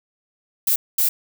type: noise bursts at uneven times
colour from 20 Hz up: violet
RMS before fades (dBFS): -18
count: 2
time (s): 0.67-0.76 / 0.98-1.09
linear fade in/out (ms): 5
effects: none